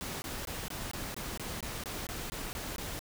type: noise bursts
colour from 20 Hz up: pink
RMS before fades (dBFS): -39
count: 13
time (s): 0.01-2.992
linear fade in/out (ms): 0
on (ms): 210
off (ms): 21
effects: none